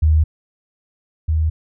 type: tone pair in turn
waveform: sine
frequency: 77.78 / 78.87 Hz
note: D#2 / D#2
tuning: 0 / +24 cents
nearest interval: unison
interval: 24 cents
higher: second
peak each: -10 / -14 dBFS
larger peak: first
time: 0.02-0.24 / 1.28-1.5 s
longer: neither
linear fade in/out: 10 ms
effects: none